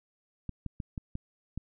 clicks, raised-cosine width 5 ms, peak -23 dBFS, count 6, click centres 0.493 / 0.663 / 0.802 / 0.978 / 1.154 / 1.576 s, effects none

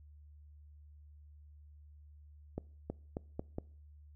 accelerating click train, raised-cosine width 2 ms, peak -24 dBFS, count 5, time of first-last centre 2.58-3.584 s, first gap 320 ms, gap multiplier 0.84, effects noise-tail reverb RT60 0.5 s tail -24 dB re dry + added 74 Hz sine -54 dBFS peak until 4.15 s

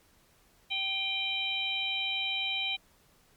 harmonic tone with a mistuned harmonic, 776 Hz, G5, 18 cents flat, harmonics 1 / 3 / 4 / 5, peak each -43 / -33 / -33 / -35 dBFS, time 0.7-2.77 s, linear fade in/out 20 ms, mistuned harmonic 3, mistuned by +41 cents, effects pink hiss -64 dBFS RMS until 3.36 s + MP3 96 kbps

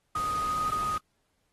sine tone in noise, 1245 Hz, D#6, 1 cent sharp, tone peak -27 dBFS, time 0.15-0.98 s, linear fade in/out 5 ms, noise pink, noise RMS -41 dBFS, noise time 0.15-0.98 s, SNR +11 dB, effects pink hiss -75 dBFS RMS until 1.52 s + AAC 32 kbps

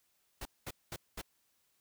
pink noise bursts, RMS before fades -42 dBFS, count 4, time 0.41-1.216 s, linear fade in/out 5 ms, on 44 ms, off 210 ms, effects white hiss -75 dBFS RMS until 1.8 s

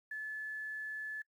sine tone with quantisation, 1728 Hz, A6, 32 cents flat, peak -38 dBFS, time 0.11-1.22 s, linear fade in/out 5 ms, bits 11, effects noise-tail reverb RT60 0.1 s tail -24 dB re dry

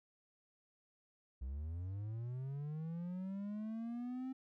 triangle linear sweep, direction up, 61.2 to 264 Hz, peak -38 dBFS, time 1.41-4.33 s, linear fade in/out 10 ms, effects none

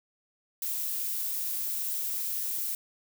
violet noise, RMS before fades -32 dBFS, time 0.62-2.75 s, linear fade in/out 2 ms, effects none

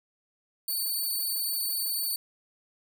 5% pulse tone, 4506 Hz, C#8, 28 cents sharp, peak -21 dBFS, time 0.68-2.16 s, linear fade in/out 5 ms, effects none

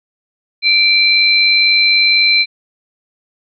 sine tone pair together, 2349 / 4071 Hz, D7 / C8, 0 / -48 cents, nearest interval minor seventh, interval 952 cents, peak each -11 dBFS, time 0.62-2.46 s, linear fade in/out 50 ms, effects none

